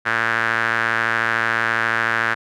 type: tone with band-pass filter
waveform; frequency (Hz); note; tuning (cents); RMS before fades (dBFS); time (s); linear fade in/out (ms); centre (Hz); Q
sawtooth; 114.1; A#2; -37; -20; 0.05-2.35; 20; 1600; 4.3
effects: none